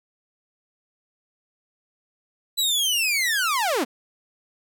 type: linear sweep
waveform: sawtooth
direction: down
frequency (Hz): 4000 to 207.7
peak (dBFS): -17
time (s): 2.57-3.85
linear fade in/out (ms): 20
effects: none